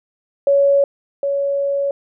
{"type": "tone pair in turn", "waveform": "sine", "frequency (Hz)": [560, 560], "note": ["C#5", "C#5"], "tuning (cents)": [18, 18], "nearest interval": "unison", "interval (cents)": 0, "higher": "neither", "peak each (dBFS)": [-10, -16], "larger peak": "first", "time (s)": [[0.47, 0.84], [1.23, 1.91]], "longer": "second", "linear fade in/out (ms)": 2, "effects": []}